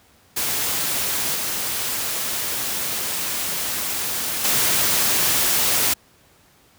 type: noise with level steps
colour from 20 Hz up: white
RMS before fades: -23 / -25 / -19 dBFS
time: 0.36-5.94 s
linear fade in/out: 10 ms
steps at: 1.35 / 4.44 s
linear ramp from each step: 5 ms
effects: pink hiss -55 dBFS RMS until 6.78 s + high-pass 60 Hz 12 dB/octave